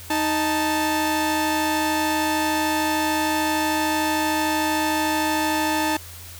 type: tone pair together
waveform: sawtooth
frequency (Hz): 311.1 / 880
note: D#4 / A5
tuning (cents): 0 / 0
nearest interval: octave + tritone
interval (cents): 1800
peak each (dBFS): -19 / -19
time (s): 0.1-5.97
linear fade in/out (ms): 5
effects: added 86 Hz sine -41 dBFS peak until 6.39 s + white hiss -41 dBFS RMS until 6.39 s